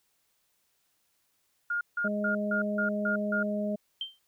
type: tone bursts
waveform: sine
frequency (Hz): 1419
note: F6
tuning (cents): +27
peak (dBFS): -27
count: 7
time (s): 1.7-3.43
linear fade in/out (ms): 5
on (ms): 110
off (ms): 160
type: harmonic tone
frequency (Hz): 207.7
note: G#3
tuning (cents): 0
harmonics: 1 / 2 / 3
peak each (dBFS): -30 / -40 / -32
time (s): 2.04-3.76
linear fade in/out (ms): 10
type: tone with exponential decay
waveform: sine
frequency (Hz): 3136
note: G7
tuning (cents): 0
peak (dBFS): -28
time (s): 4.01-4.19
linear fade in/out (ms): 2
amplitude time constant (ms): 37
effects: white hiss -73 dBFS RMS until 4.27 s